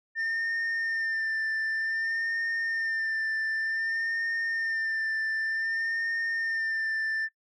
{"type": "tone with vibrato", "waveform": "sine", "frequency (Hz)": 1801, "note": "A6", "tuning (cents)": 40, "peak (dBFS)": -24, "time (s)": [0.15, 7.29], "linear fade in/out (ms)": 50, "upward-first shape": "sine", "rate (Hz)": 0.54, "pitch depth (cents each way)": 26, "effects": ["noise-tail reverb RT60 0.1 s tail -25 dB re dry", "tanh soft clip ceiling -26 dBFS"]}